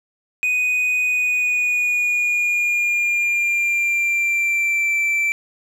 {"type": "tone with pitch glide", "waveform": "triangle", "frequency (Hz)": [2489, 2336], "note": ["D#7", "D7"], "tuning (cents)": [0, -10], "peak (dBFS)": -15, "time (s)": [0.43, 5.32], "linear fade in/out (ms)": 0, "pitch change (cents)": -110, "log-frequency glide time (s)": [1.03, 4.97], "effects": []}